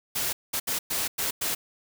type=noise bursts at uneven times; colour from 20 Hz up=white; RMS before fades=-28 dBFS; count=6; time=0.15-0.33 / 0.53-0.6 / 0.67-0.79 / 0.9-1.08 / 1.18-1.31 / 1.41-1.55 s; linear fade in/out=10 ms; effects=none